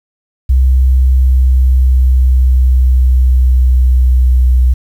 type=tone with pitch glide; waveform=sine; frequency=64.6 to 62.65 Hz; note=C2 to B1; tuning=-21 to +25 cents; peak=-5 dBFS; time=0.49-4.74 s; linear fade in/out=10 ms; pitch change=-54 cents; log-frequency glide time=0.91-4.55 s; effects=7-bit